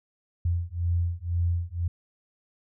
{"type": "beating tone pair", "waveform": "sine", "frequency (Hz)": [85.3, 87.3], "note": ["F2", "F2"], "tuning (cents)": [-40, 0], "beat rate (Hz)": 2, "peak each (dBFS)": -27, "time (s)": [0.45, 1.88], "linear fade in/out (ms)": 5, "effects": []}